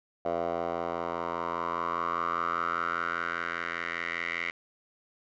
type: tone with band-pass filter sweep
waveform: 10% pulse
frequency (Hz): 85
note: F2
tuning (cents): -46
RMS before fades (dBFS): -32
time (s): 0.25-4.51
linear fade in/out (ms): 5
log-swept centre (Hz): 690 to 2100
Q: 5.2
effects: resampled to 16000 Hz